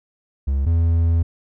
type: tone pair in turn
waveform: triangle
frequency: 68.5 / 83.33 Hz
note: C#2 / E2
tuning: -20 / +19 cents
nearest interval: minor third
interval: 339 cents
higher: second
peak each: -15 / -12 dBFS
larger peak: second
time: 0.47-0.66 / 0.66-1.23 s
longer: second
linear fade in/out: 10 ms
effects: none